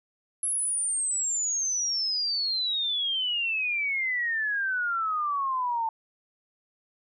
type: exponential sweep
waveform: sine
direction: down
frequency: 11020 to 887 Hz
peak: -25 dBFS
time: 0.43-5.89 s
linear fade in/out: 2 ms
effects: none